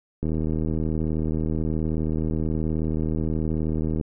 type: click train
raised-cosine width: 3 ms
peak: -14 dBFS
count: 299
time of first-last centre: 0.23-4.012 s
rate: 78.8 Hz
effects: none